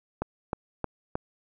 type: click train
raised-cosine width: 1 ms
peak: -14 dBFS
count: 4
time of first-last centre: 0.22-1.155 s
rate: 3.21 Hz
effects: none